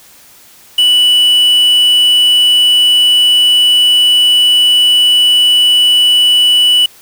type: tone with quantisation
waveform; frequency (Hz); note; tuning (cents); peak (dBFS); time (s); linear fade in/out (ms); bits
triangle; 2960; F#7; 0; -4; 0.78-6.86; 5; 4
effects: white hiss -41 dBFS RMS until 7.01 s